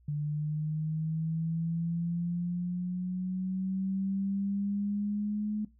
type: linear sweep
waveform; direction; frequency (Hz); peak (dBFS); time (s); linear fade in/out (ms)
sine; up; 146.83 to 212.5; -29; 0.08-5.65; 5
effects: noise-tail reverb RT60 0.2 s tail -18 dB re dry + added 60 Hz sine -59 dBFS peak until 5.79 s